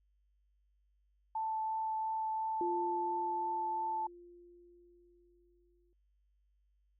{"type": "tone with vibrato", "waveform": "sine", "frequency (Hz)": 880, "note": "A5", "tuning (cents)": 0, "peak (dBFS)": -33, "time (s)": [1.35, 4.07], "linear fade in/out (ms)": 5, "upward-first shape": "triangle", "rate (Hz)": 2.9, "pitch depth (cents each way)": 9}
{"type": "tone with exponential decay", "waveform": "sine", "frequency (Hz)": 349.2, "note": "F4", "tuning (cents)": 0, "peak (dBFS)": -33, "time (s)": [2.61, 5.93], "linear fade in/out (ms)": 1, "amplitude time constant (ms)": 720}
{"effects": ["added 50 Hz sine -70 dBFS peak until 6.99 s"]}